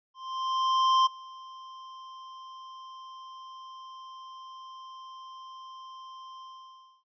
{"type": "tone with ADSR envelope", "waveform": "square", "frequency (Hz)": 1046.5, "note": "C6", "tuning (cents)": 0, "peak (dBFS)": -20, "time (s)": [0.14, 7.04], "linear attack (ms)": 920, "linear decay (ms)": 14, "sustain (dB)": -24, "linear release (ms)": 620, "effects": ["noise-tail reverb RT60 0.1 s tail -26 dB re dry", "resampled to 11025 Hz"]}